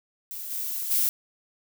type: noise with level steps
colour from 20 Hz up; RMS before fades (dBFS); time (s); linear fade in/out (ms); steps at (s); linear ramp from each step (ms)
violet; -36 / -31 / -23; 0.31-1.09; 0; 0.5 / 0.9; 20
effects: none